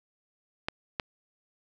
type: clicks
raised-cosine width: 0.3 ms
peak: -13 dBFS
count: 2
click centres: 0.685 / 0.998 s
effects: none